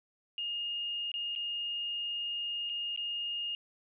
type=tone with dropouts; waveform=sine; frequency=2841 Hz; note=F7; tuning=29 cents sharp; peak=-33 dBFS; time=0.38-3.55 s; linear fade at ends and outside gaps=1 ms; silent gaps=1.117-1.14 / 1.352-1.36 / 2.693-2.697 / 2.962-2.975 s; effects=none